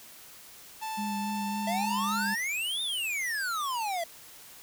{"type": "tone with pitch glide", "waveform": "45% pulse", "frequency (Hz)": [880, 899], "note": ["A5", "A5"], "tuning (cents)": [0, 37], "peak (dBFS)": -33, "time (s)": [0.81, 2.36], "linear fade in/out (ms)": 20, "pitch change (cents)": 37, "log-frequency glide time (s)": [1.2, 2.04]}
{"type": "tone with vibrato", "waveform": "sine", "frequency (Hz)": 204.8, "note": "G#3", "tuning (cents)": -24, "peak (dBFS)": -32, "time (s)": [0.97, 2.35], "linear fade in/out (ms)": 20, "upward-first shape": "sine", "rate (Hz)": 3.6, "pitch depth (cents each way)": 23}
{"type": "exponential two-way sweep", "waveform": "square", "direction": "up then down", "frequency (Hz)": [652, 3686, 652], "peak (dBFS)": -30, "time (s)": [1.67, 4.04], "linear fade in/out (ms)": 5, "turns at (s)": 2.82}
{"effects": ["white hiss -50 dBFS RMS until 4.62 s"]}